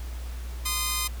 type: tone pair together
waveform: 5% pulse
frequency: 1034 / 1229.6 Hz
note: C6 / D#6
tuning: -21 / -21 cents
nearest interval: minor third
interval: 300 cents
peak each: -17 dBFS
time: 0.65-1.08 s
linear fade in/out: 10 ms
effects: added 60 Hz sine -32 dBFS peak until 1.2 s + pink hiss -47 dBFS RMS until 1.2 s